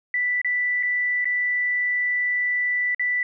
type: tone with dropouts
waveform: sine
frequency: 1975.5 Hz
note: B6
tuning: in tune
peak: -20 dBFS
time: 0.14-3.23 s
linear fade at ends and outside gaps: 2 ms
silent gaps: 0.416-0.446 / 0.828-0.832 / 1.245-1.254 / 2.947-2.995 s
effects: none